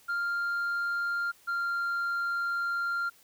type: tone pair in turn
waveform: sine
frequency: 1396.9 / 1390.1 Hz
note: F6 / F6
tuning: 0 / -8 cents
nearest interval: unison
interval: 8 cents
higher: first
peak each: -25 dBFS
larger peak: neither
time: 0.08-1.32 / 1.47-3.1 s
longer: second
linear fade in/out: 20 ms
effects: tanh soft clip ceiling -27 dBFS + white hiss -60 dBFS RMS until 3.23 s